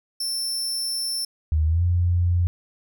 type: tone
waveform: sawtooth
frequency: 5370 Hz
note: E8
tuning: 31 cents sharp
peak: -22 dBFS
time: 0.2-1.25 s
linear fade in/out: 5 ms
type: tone with pitch glide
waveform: sine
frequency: 77.78 to 87.81 Hz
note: D#2 to F2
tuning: 0 to +10 cents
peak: -17 dBFS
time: 1.52-2.47 s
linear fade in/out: 0 ms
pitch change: +210 cents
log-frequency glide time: 1.66-1.83 s
effects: none